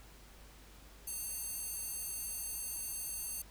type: tone with high-pass filter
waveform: square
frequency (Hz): 903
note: A5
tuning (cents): +45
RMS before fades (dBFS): -41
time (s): 1.07-3.42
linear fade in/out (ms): 5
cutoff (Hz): 9100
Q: 1.5
effects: added 50 Hz sine -56 dBFS peak until 3.5 s + pink hiss -59 dBFS RMS until 3.5 s